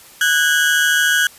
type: tone pair together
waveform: 35% pulse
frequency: 1480 / 1633.4 Hz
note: F#6 / G#6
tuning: 0 / -29 cents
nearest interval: major second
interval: 171 cents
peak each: -14 dBFS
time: 0.21-1.27 s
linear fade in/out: 2 ms
effects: white hiss -43 dBFS RMS until 1.38 s + resampled to 32000 Hz

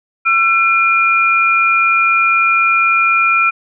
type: tone pair together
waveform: sine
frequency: 1350 / 2408 Hz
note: E6 / D7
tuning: +41 / +43 cents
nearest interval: minor seventh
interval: 1002 cents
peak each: -12 dBFS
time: 0.25-3.51 s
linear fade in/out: 20 ms
effects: none

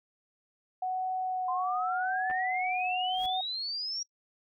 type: tone with vibrato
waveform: sine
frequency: 740 Hz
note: F#5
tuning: in tune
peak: -29 dBFS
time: 0.82-3.41 s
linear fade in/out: 5 ms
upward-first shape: sine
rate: 0.86 Hz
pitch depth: 14 cents each way
type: exponential sweep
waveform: sine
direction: up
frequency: 1016 to 5690 Hz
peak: -32 dBFS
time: 1.48-4.03 s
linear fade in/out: 5 ms
type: clicks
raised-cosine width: 0.5 ms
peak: -27 dBFS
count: 2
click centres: 2.3 / 2.311 s
type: noise with exponential growth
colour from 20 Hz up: pink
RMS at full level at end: -46 dBFS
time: 3.02-3.26 s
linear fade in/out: 1 ms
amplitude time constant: 51 ms
effects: noise-tail reverb RT60 0.1 s tail -24 dB re dry

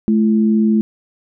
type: tone pair together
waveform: sine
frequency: 215.9 / 338.5 Hz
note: A3 / E4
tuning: -33 / +46 cents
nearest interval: minor sixth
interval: 779 cents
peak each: -11 / -20 dBFS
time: 0.08-0.81 s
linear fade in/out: 0 ms
effects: none

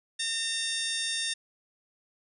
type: harmonic tone with a mistuned harmonic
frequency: 911 Hz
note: A#5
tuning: 40 cents flat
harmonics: 2 / 3 / 4 / 5 / 6 / 7 / 8 / 9 / 10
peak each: -37 / -40 / -32 / -42 / -37 / -42 / -46 / -48 / -36 dBFS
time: 0.19-1.34 s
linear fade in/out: 10 ms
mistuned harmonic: 5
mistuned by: +41 cents
effects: none

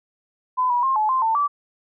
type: tone with pitch steps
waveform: sine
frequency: 1011 / 970 / 1063 / 858 / 1044 / 894 / 1157 Hz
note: B5 / B5 / C6 / A5 / C6 / A5 / D6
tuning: +40 / -31 / +27 / -44 / -4 / +27 / -26 cents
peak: -17 dBFS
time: 0.57-1.48 s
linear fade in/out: 20 ms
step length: 130 ms
effects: none

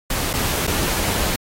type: noise with dropouts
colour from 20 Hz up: pink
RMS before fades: -22 dBFS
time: 0.1-1.36 s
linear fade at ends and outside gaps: 5 ms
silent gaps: 0.332-0.336 / 0.67-0.674 s
effects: AAC 48 kbps

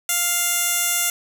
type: tone with band-pass filter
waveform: 15% pulse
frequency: 698.5 Hz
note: F5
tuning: in tune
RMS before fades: -21 dBFS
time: 0.09-1.1 s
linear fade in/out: 2 ms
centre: 11000 Hz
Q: 0.94
effects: none

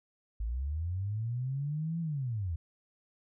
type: linear two-way sweep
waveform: sine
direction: up then down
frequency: 51.2 to 169.4 to 76.7 Hz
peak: -31 dBFS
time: 0.4-2.56 s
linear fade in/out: 5 ms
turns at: 2 s
effects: none

